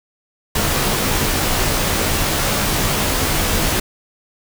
pink noise with comb filter, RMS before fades -18 dBFS, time 0.55-3.8 s, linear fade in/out 5 ms, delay 17 ms, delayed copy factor -0.6, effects none

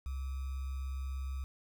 sine tone with sample-and-hold, 66.7 Hz, C2, 34 cents sharp, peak -35 dBFS, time 0.06-1.44 s, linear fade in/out 0 ms, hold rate 1225 Hz, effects none

